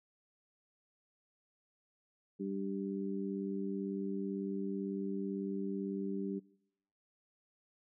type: harmonic tone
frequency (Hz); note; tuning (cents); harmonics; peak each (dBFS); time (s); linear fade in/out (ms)
98; G2; 0; 2 / 3 / 4; -38 / -41 / -41; 2.39-6.4; 20
effects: noise-tail reverb RT60 0.8 s tail -23 dB re dry